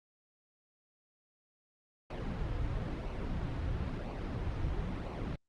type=noise with flanger; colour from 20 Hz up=brown; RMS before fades=-36 dBFS; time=2.1-5.36 s; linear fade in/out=5 ms; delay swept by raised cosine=0.57 to 5.17 ms; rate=1 Hz; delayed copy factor=-0.5; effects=low-pass 4000 Hz 12 dB/octave + Opus 48 kbps